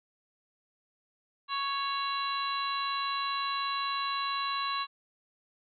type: harmonic tone with a mistuned harmonic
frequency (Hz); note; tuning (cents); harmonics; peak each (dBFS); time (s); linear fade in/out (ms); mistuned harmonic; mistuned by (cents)
554.4; C#5; 0; 2 / 3 / 4 / 5 / 6 / 7; -31 / -42 / -46 / -39 / -46 / -37; 1.48-4.87; 50; 7; +44
effects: none